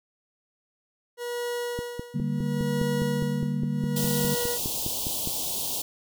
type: tone with tremolo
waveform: 40% pulse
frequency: 481.7 Hz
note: B4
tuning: 43 cents flat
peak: -27 dBFS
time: 1.17-4.59 s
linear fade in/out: 50 ms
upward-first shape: sine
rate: 0.71 Hz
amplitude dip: 90%
type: click train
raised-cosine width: 3 ms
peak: -19 dBFS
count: 18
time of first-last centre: 1.79-5.274 s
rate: 4.88 Hz
type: chord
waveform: sine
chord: G minor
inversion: second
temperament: equal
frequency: 146.83 / 196 / 233.1 Hz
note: D3 / G3 / Bb3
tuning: 0 / 0 / 0 cents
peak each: -28 / -30 / -30 dBFS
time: 2.14-4.35 s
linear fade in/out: 10 ms
type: band-stop noise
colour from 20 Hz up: white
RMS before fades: -30 dBFS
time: 3.96-5.82 s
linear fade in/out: 5 ms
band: 970 to 2900 Hz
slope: 48 dB/octave
effects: none